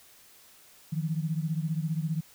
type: beating tone pair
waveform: sine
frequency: 155.56 / 170.56 Hz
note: D#3 / F3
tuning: 0 / -41 cents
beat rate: 15 Hz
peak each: -29 / -32 dBFS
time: 0.92-2.21 s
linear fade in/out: 10 ms
effects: white hiss -56 dBFS RMS until 2.34 s